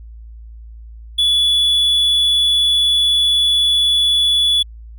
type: tone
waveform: triangle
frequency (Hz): 3426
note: A7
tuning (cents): -47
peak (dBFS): -10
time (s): 1.18-4.63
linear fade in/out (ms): 10
effects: added 56 Hz sine -33 dBFS peak until 4.98 s